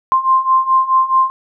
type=beating tone pair; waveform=sine; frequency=1046.5 / 1051.2 Hz; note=C6 / C6; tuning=0 / +8 cents; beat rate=4.7 Hz; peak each=-15 / -12 dBFS; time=0.12-1.3 s; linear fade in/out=0 ms; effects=none